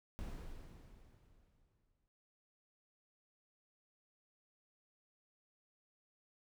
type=noise with exponential decay; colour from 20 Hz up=brown; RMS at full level=-43 dBFS; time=0.19-2.08 s; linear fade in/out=0 ms; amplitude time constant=410 ms; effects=none